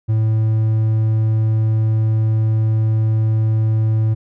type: tone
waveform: triangle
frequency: 110 Hz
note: A2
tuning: in tune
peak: -11 dBFS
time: 0.08-4.15 s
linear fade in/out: 20 ms
effects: none